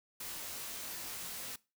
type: noise with comb filter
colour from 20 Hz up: white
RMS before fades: -43 dBFS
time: 0.2-1.56 s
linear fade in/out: 5 ms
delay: 20 ms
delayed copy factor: -0.85
effects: noise-tail reverb RT60 0.3 s tail -22 dB re dry